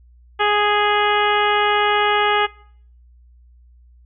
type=harmonic tone; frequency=415.3 Hz; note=G#4; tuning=in tune; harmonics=1 / 2 / 3 / 4 / 5 / 6 / 7 / 8; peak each=-21 / -19 / -21 / -23 / -26 / -29 / -26 / -31 dBFS; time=0.39-2.47 s; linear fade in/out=20 ms; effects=noise-tail reverb RT60 0.6 s tail -23 dB re dry + added 60 Hz sine -46 dBFS peak until 4.05 s